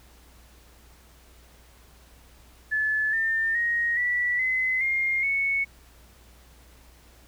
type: tone with pitch steps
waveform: sine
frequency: 1729 / 1801.4 / 1876.8 / 1955.4 / 2037 / 2123 / 2211 Hz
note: A6 / A6 / A#6 / B6 / C7 / C7 / C#7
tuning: -31 / +40 / +11 / -18 / -47 / +25 / -5 cents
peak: -22 dBFS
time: 2.71-5.65 s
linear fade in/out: 20 ms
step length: 420 ms
effects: added 60 Hz sine -53 dBFS peak until 7.27 s + pink hiss -56 dBFS RMS until 7.27 s